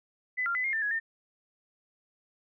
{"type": "tone with pitch steps", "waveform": "sine", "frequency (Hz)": [2006, 1388, 2010, 2128, 1786, 1674, 1811], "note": ["B6", "F6", "B6", "C7", "A6", "G#6", "A6"], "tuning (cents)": [26, -11, 30, 29, 25, 13, 49], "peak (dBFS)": -27, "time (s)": [0.37, 1], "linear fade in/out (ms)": 20, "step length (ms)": 90, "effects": []}